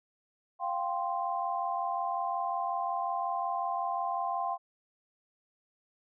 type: chord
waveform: sine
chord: F suspended second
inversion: none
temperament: equal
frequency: 698.5 / 784 / 1046.5 Hz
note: F5 / G5 / C6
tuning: 0 / 0 / 0 cents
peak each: -34 dBFS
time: 0.59-4.58 s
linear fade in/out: 50 ms
effects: none

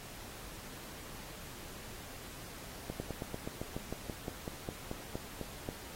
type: slowing click train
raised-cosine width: 2 ms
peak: -24 dBFS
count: 17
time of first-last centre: 2.9-5.689 s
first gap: 100 ms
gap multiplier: 1.07
effects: pink hiss -49 dBFS RMS until 5.95 s + AAC 48 kbps

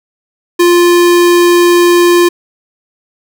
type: tone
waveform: square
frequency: 349.2 Hz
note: F4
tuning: in tune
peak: -5 dBFS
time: 0.59-2.29 s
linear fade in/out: 10 ms
effects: none

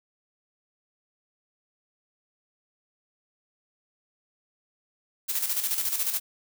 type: noise with tremolo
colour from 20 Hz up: blue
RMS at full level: -26 dBFS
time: 5.28-6.2 s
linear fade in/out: 20 ms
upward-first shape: square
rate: 14 Hz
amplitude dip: 55%
effects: none

